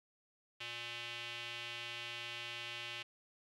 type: tone with band-pass filter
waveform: square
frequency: 118.6 Hz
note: A#2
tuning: 30 cents sharp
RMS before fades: -45 dBFS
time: 0.6-3.03 s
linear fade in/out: 10 ms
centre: 2900 Hz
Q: 3.2
effects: none